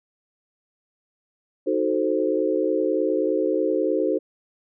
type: chord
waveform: sine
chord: D# diminished seventh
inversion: none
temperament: equal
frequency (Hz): 311.1 / 370 / 440 / 523.3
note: D#4 / F#4 / A4 / C5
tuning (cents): 0 / 0 / 0 / 0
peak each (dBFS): -25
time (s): 1.66-4.19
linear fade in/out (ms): 20
effects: none